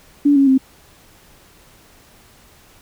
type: tone with pitch steps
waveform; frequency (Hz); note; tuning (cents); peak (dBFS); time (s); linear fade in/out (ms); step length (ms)
sine; 287.5 / 275.6 / 264.2; D4 / C#4 / C4; -37 / -10 / +17; -9; 0.25-0.58; 10; 110
effects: pink hiss -49 dBFS RMS until 2.81 s